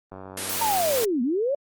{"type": "click train", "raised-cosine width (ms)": 1, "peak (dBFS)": -25, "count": 88, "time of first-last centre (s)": [0.12, 1.036], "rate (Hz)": 95}
{"type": "high-pass noise", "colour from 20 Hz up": "white", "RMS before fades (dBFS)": -28, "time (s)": [0.37, 1.05], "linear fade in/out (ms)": 5, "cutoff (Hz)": 210, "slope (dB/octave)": 48}
{"type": "linear two-way sweep", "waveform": "sine", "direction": "down then up", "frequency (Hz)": [932.3, 227.4, 584], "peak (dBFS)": -21, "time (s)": [0.61, 1.55], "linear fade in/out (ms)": 5, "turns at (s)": 1.22}
{"effects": ["Opus 32 kbps"]}